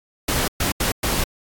pink noise bursts at uneven times, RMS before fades -21 dBFS, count 4, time 0.28-0.48 / 0.6-0.72 / 0.8-0.92 / 1.03-1.24 s, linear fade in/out 5 ms, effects AAC 64 kbps

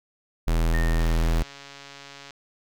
square tone, 41.06 Hz, E1, 6 cents flat, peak -20 dBFS, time 0.47-1.43 s, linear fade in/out 10 ms
sine tone with exponential decay, 1828 Hz, A#6, 34 cents flat, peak -29 dBFS, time 0.74-1.66 s, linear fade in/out 2 ms, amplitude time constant 200 ms
click train, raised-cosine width 0.2 ms, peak -25 dBFS, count 184, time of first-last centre 1-2.307 s, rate 140 Hz
effects none

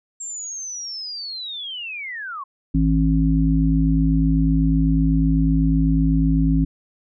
sine linear sweep, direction down, 7470 to 1046.5 Hz, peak -28 dBFS, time 0.2-2.44 s, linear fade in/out 10 ms
harmonic tone, 54 Hz, A1, 32 cents flat, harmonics 1 / 3 / 5, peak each -19 / -19 / -19 dBFS, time 2.74-6.65 s, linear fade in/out 10 ms
effects none

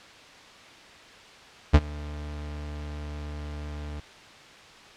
40% pulse tone with ADSR envelope, 74.2 Hz, D2, 18 cents sharp, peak -9 dBFS, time 1.73-4 s, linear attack 19 ms, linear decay 46 ms, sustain -24 dB, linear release 3 ms, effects white hiss -48 dBFS RMS until 4.96 s + low-pass 4000 Hz 12 dB/octave

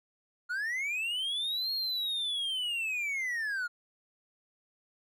triangle linear two-way sweep, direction up then down, 1396.9 to 4301 to 1396.9 Hz, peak -29 dBFS, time 0.49-3.68 s, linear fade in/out 20 ms, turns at 1.73 s, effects none

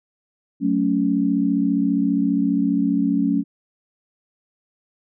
sine chord, F# minor, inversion none, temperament equal with one note detuned, 185 / 220 / 279.8 Hz, F#3 / A3 / C#4, 0 / 0 / +16 cents, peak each -23 / -22 / -19 dBFS, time 0.6-3.44 s, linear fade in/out 50 ms, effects none

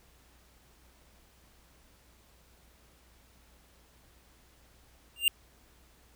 square tone with exponential growth, 2794 Hz, F7, in tune, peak -18 dBFS, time 5.16-5.28 s, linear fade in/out 1 ms, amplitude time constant 26 ms, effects added 60 Hz sine -63 dBFS peak until 6.15 s + pink hiss -63 dBFS RMS until 6.15 s

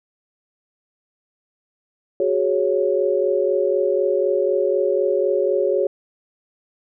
sine chord, F# suspended second, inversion none, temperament equal with one note detuned, 371.3 / 415.3 / 554.4 Hz, F#4 / G#4 / C#5, +6 / 0 / 0 cents, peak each -21 / -21 / -20 dBFS, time 2.2-5.87 s, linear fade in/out 2 ms, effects none

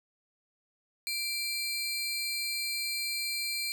sawtooth tone pair together, 2349 / 4185 Hz, D7 / C8, 0 / 0 cents, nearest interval minor seventh, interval 1000 cents, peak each -31 / -31 dBFS, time 1.07-3.72 s, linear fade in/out 0 ms, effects none

